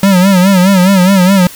square tone with vibrato, 188.5 Hz, F#3, 32 cents sharp, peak -5 dBFS, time 0.03-1.47 s, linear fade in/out 2 ms, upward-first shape sine, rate 4.8 Hz, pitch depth 100 cents each way, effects white hiss -31 dBFS RMS until 1.55 s

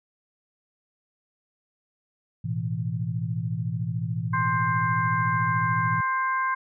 sine chord, A suspended second, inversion none, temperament just, 110 / 123.75 / 165 Hz, A2 / B2 / E3, 0 / +4 / +2 cents, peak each -30 dBFS, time 2.44-6.01 s, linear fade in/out 10 ms
harmonic tone, 525 Hz, C5, 6 cents sharp, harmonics 2 / 3 / 4, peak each -24 / -28 / -35 dBFS, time 4.33-6.55 s, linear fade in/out 10 ms
effects none

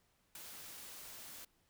white noise with ADSR envelope, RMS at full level -44 dBFS, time 0.35-1.45 s, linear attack 5 ms, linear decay 4 ms, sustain -7 dB, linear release 6 ms, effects pink hiss -75 dBFS RMS until 1.69 s

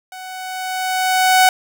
sawtooth tone with level ramp, 746 Hz, F#5, 14 cents sharp, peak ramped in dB -28 to -4 dBFS, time 0.12-1.49 s, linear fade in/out 2 ms, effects none

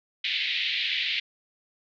white band-pass noise, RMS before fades -28 dBFS, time 0.24-1.2 s, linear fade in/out 5 ms, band 2000 to 3900 Hz, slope 48 dB/octave, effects none

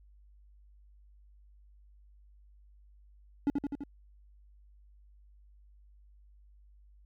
triangle tone with echo, 284.4 Hz, C#4, 45 cents sharp, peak -22 dBFS, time 3.47-3.5 s, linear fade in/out 0 ms, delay 84 ms, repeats 4, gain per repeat -3 dB, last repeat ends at 3.836 s, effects added 50 Hz sine -56 dBFS peak until 7.05 s

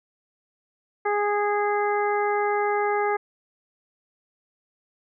harmonic tone, 412.8 Hz, G#4, 10 cents flat, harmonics 1 / 2 / 3 / 4 / 5, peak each -24 / -25 / -30 / -33 / -33 dBFS, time 1.05-3.17 s, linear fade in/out 10 ms, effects none

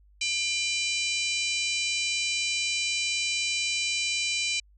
harmonic tone with a mistuned harmonic, 796 Hz, G5, 26 cents sharp, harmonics 3 / 4 / 5 / 6 / 7 / 8 / 9 / 10, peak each -29 / -34 / -33 / -37 / -36 / -38 / -37 / -40 dBFS, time 0.21-4.6 s, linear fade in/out 5 ms, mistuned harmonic 4, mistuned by -91 cents, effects added 50 Hz sine -55 dBFS peak until 4.77 s

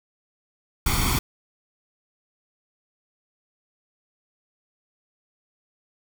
pink noise with comb filter, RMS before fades -22 dBFS, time 0.86-1.19 s, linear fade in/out 5 ms, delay 0.89 ms, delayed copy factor +0.75, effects none

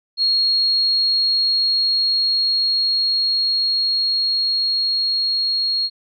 sine tone with level ramp, 4287 Hz, C8, 41 cents sharp, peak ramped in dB -14 to -17 dBFS, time 0.17-5.9 s, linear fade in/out 50 ms, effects none

